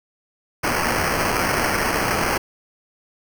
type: noise with sample-and-hold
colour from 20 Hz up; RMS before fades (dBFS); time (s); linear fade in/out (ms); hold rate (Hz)
white; -21; 0.63-2.38; 10; 3675
effects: none